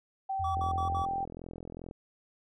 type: tone with pitch glide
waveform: sine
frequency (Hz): 774 to 783.9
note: G5 to G5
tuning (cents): -22 to 0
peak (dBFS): -30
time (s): 0.29-1.25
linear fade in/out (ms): 10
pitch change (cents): +22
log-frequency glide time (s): 0.82-0.92
type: tone with vibrato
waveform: sine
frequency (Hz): 84.9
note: F2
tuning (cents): -48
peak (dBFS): -34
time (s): 0.39-1.03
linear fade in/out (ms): 10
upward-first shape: sine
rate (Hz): 11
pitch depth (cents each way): 91
type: tone bursts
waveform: triangle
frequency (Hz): 1146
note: D6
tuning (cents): -43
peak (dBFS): -32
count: 4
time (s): 0.44-1.054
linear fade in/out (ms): 5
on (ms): 110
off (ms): 58
type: click train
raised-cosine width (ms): 2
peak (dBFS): -29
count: 58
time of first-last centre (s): 0.57-1.911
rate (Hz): 42.5
effects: none